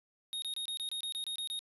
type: tone bursts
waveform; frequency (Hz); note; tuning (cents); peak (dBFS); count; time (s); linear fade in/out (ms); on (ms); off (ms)
square; 3728; A#7; -1; -36; 11; 0.33-1.591; 0; 91; 26
effects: resampled to 32000 Hz + 13-bit